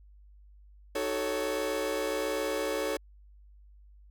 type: chord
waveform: 40% pulse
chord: D# half-diminished seventh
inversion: none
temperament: equal with one note detuned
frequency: 311.1 / 378.6 / 440 / 554.4 Hz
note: D#4 / F#4 / A4 / C#5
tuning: 0 / +40 / 0 / 0 cents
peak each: -37 / -37 / -33 / -32 dBFS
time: 0.95-2.97 s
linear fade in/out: 5 ms
effects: added 50 Hz sine -52 dBFS peak until 4.1 s